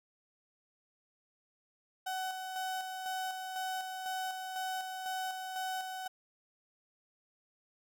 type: tone with tremolo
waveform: 35% pulse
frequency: 751 Hz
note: F#5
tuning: 26 cents sharp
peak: -33 dBFS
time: 2.06-6.08 s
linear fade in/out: 10 ms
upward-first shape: square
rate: 2 Hz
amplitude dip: 40%
effects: none